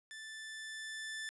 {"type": "tone with level ramp", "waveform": "sawtooth", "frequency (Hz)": 1760, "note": "A6", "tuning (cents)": 0, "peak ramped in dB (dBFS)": [-43, -36], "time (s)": [0.11, 1.29], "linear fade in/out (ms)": 0, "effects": ["resampled to 24000 Hz", "13-bit"]}